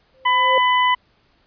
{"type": "tone with exponential growth", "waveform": "sine", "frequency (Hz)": 523.3, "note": "C5", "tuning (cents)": 0, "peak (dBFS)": -15, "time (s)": [0.14, 0.58], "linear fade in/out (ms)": 2, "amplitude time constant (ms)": 94}
{"type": "harmonic tone", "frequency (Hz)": 1000, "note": "B5", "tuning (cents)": 21, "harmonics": [1, 2, 3], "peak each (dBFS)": [-15, -20, -24], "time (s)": [0.25, 0.95], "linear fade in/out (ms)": 10}
{"effects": ["pink hiss -60 dBFS RMS until 1.46 s", "resampled to 11025 Hz"]}